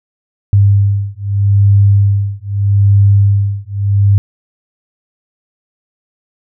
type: beating tone pair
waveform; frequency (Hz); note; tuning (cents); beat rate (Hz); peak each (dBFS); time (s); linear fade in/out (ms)
sine; 99.9 / 100.7; G2 / G2; +33 / +47; 0.8; -10; 0.53-4.18; 0
effects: none